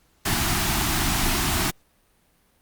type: band-stop noise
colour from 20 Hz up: pink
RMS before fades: -23 dBFS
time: 0.25-1.71 s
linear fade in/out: 10 ms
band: 390 to 650 Hz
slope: 96 dB/octave
effects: pink hiss -63 dBFS RMS until 2.61 s + Opus 48 kbps